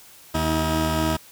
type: tone pair together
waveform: 15% pulse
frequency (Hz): 78.79 / 319.1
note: D#2 / D#4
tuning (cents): +22 / +44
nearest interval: 2 octaves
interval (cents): 2422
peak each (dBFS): -17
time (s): 0.34-1.17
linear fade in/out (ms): 10
effects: white hiss -48 dBFS RMS until 1.31 s